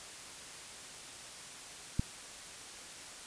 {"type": "click", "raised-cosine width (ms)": 5, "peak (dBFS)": -17, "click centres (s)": 1.995, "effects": ["white hiss -48 dBFS RMS until 3.26 s", "resampled to 22050 Hz"]}